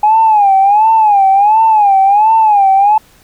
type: tone with vibrato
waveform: sine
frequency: 830.6 Hz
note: G#5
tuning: in tune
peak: -4 dBFS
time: 0.03-2.98 s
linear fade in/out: 5 ms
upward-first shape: sine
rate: 1.4 Hz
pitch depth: 130 cents each way
effects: tanh soft clip ceiling 0 dBFS + pink hiss -46 dBFS RMS until 3.23 s